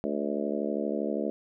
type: harmonic tone with a mistuned harmonic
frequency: 72.6 Hz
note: D2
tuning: 19 cents flat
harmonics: 3 / 4 / 5 / 6 / 7 / 8 / 9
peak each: -33 / -34 / -35 / -36 / -36 / -37 / -38 dBFS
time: 0.04-1.3 s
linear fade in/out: 0 ms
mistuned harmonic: 9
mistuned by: -22 cents
effects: none